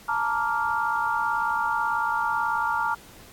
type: chord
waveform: sine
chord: Bb major seventh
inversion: third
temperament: just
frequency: 874.1 / 932.3 / 1165.4 / 1398.5 Hz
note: A5 / Bb5 / D6 / F6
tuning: -12 / 0 / -14 / +2 cents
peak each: -29 / -27 / -30 / -27 dBFS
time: 0.08-2.95 s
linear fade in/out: 10 ms
effects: pink hiss -49 dBFS RMS until 3.32 s + AAC 64 kbps